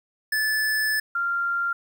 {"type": "tone pair in turn", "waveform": ["square", "sine"], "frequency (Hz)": [1737, 1388.8], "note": ["A6", "F6"], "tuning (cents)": [-23, -10], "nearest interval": "major third", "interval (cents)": 387, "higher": "first", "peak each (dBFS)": -22, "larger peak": "neither", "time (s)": [[0.32, 1], [1.15, 1.73]], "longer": "first", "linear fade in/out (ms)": 5, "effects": ["10-bit"]}